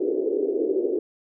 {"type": "band-pass noise", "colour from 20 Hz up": "white", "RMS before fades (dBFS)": -24, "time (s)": [0, 0.99], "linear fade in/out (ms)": 5, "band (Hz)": [330, 440], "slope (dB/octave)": 48, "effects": []}